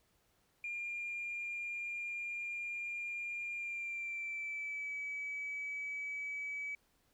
sine tone with pitch glide, 2403 to 2287 Hz, D7 to D7, +39 to -47 cents, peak -37 dBFS, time 0.64-6.75 s, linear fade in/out 2 ms, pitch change -86 cents, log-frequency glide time 3.52-4.94 s, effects tanh soft clip ceiling -34 dBFS + pink hiss -74 dBFS RMS until 7.13 s

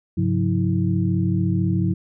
sine tone cluster, 100.5 / 134.4 / 178.6 / 323 Hz, G2 / C3 / F3 / E4, +44 / +47 / +39 / -35 cents, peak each -22 / -25 / -21 / -27 dBFS, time 0.17-1.94 s, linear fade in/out 10 ms, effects none

